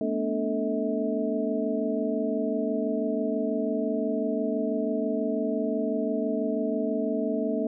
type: tone cluster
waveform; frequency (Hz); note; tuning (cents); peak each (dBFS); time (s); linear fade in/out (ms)
sine; 218.8 / 244.7 / 291.2 / 441.1 / 640; A3 / B3 / D4 / A4 / D#5; -9 / -16 / -15 / +4 / +49; -31; 0.01-7.67; 2
effects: none